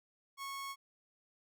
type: tone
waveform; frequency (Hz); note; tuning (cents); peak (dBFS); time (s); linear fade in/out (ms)
sawtooth; 1100; C#6; -14; -37; 0.37-0.76; 50
effects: none